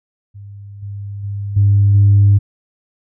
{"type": "tone with level steps", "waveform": "sine", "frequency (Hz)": 100.8, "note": "G2", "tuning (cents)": 49, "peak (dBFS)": [-31, -24, -20, -7, -5], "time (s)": [0.34, 2.39], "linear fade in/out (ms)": 20, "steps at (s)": [0.82, 1.23, 1.56, 1.94], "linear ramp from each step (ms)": 10, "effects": ["tanh soft clip ceiling -3 dBFS"]}